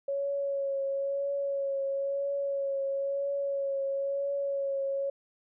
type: tone with vibrato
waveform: sine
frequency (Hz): 554.4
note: C#5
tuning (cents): 0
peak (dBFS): -28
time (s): 0.08-5.1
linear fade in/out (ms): 5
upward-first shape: triangle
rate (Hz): 1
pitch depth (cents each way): 25
effects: none